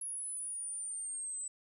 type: linear sweep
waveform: sine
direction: down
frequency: 10548 to 7980 Hz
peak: -36 dBFS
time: 0.01-1.48 s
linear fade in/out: 5 ms
effects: tanh soft clip ceiling -35 dBFS + 13-bit